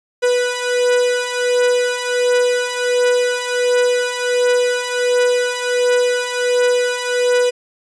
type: beating tone pair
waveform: 45% pulse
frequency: 491.6 / 493 Hz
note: B4 / B4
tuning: -8 / -3 cents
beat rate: 1.4 Hz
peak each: -19 / -16 dBFS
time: 0.22-7.51 s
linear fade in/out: 20 ms
effects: resampled to 22050 Hz